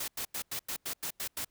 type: noise bursts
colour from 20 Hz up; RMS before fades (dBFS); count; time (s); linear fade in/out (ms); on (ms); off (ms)
white; -36; 9; 0-1.448; 5; 80; 91
effects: pink hiss -75 dBFS RMS until 1.5 s